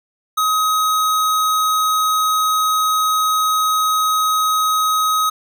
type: tone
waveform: square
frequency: 1265 Hz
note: D#6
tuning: 28 cents sharp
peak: -15 dBFS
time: 0.37-5.3 s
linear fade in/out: 10 ms
effects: none